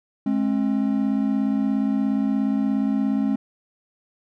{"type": "tone pair together", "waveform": "triangle", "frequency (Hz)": [211.2, 268.2], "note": ["G#3", "C4"], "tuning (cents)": [29, 43], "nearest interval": "major third", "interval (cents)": 414, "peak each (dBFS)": -20, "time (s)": [0.26, 3.36], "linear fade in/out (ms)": 5, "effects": []}